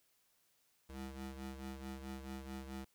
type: ring-modulated tone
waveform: 25% pulse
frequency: 133.8 Hz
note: C3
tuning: 39 cents sharp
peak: -38 dBFS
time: 0.89-2.85 s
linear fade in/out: 10 ms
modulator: 64.6 Hz
effects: white hiss -75 dBFS RMS until 2.94 s